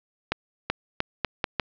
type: accelerating click train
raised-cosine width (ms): 0.3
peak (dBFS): -7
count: 6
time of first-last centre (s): 0.32-1.597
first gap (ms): 380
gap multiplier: 0.8
effects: low-pass 5000 Hz 12 dB/octave